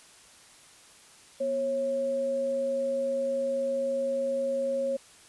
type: tone pair together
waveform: sine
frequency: 242.8 / 545 Hz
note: B3 / C#5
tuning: -29 / -29 cents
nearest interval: octave + major second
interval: 1400 cents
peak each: -38 / -26 dBFS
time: 1.4-4.97 s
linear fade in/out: 10 ms
effects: white hiss -54 dBFS RMS until 5.28 s + resampled to 24000 Hz